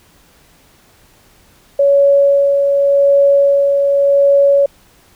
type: tone with tremolo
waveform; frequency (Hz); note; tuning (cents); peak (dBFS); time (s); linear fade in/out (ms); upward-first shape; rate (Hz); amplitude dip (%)
sine; 561; C#5; +21; -6; 1.79-4.66; 5; sine; 0.87; 35
effects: pink hiss -49 dBFS RMS until 5.15 s